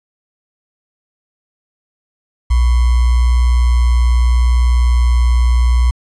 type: tone with sample-and-hold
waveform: sine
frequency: 60.4 Hz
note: B1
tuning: 38 cents flat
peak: -8 dBFS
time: 2.5-5.91 s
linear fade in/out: 10 ms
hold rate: 1050 Hz
effects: resampled to 24000 Hz